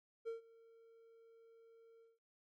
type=tone with ADSR envelope; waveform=triangle; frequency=456.6 Hz; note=A#4; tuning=36 cents flat; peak=-37 dBFS; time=0.25-2.19 s; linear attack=29 ms; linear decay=130 ms; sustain=-23 dB; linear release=180 ms; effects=none